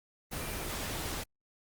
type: tone in noise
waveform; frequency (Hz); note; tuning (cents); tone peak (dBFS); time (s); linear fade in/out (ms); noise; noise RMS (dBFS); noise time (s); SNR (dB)
sine; 2373; D7; +17; -46; 0.4-0.65; 20; pink; -37; 0.31-1.24; -12
effects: Opus 24 kbps